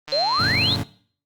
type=click train; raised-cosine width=0.2 ms; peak=-17 dBFS; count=67; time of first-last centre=0.08-0.517 s; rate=151 Hz
type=tone with tremolo; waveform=sine; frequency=4149 Hz; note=C8; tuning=15 cents flat; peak=-20 dBFS; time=0.12-0.76 s; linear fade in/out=0 ms; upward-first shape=sine; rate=4.2 Hz; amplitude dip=35%
type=exponential sweep; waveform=sine; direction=up; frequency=520 to 4015 Hz; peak=-20 dBFS; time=0.12-0.75 s; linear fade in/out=10 ms
type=chord; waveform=25% pulse; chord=Gb augmented; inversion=none; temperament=just; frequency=92.5 / 115.62 / 144.53 Hz; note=Gb2 / Bb2 / D3; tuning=0 / -14 / -27 cents; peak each=-24 / -24 / -25 dBFS; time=0.38-0.84 s; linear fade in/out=20 ms
effects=noise-tail reverb RT60 0.5 s tail -18 dB re dry + Opus 32 kbps